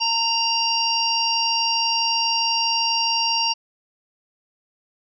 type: harmonic tone with a mistuned harmonic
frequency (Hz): 932.3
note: A#5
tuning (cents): 0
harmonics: 1 / 3 / 5 / 6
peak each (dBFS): -24 / -24 / -24 / -24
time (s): 0-3.54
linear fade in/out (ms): 20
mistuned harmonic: 1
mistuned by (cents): -32
effects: none